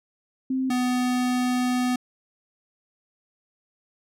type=tone pair in turn; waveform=sine / square; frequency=261.6 / 249.6 Hz; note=C4 / B3; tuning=0 / +19 cents; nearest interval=minor second; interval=81 cents; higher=first; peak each=-22 dBFS; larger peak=neither; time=0.5-0.7 / 0.7-1.96 s; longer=second; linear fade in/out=5 ms; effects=low-pass 12000 Hz 12 dB/octave